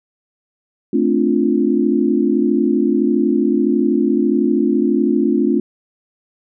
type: chord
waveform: sine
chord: D minor seventh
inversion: second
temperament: equal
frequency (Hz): 220 / 261.6 / 293.7 / 349.2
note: A3 / C4 / D4 / F4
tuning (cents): 0 / 0 / 0 / 0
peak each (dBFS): -18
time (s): 0.93-5.6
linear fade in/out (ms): 5
effects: none